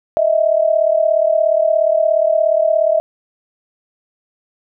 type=tone pair together; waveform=sine; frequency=623 / 660 Hz; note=D#5 / E5; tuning=+2 / +2 cents; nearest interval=minor second; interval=100 cents; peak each=-14 dBFS; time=0.17-3 s; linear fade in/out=0 ms; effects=none